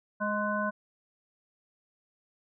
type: harmonic tone with a mistuned harmonic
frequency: 208.2 Hz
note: G#3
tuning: 5 cents sharp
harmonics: 1 / 3 / 5 / 7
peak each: -33 / -33 / -33 / -33 dBFS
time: 0.2-0.71 s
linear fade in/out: 20 ms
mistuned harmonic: 7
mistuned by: +46 cents
effects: none